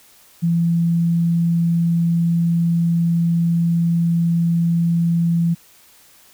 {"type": "tone", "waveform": "sine", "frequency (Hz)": 168.8, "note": "E3", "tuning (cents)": 41, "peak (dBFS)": -14, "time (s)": [0.42, 5.55], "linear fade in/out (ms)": 20, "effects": ["white hiss -50 dBFS RMS until 6.33 s"]}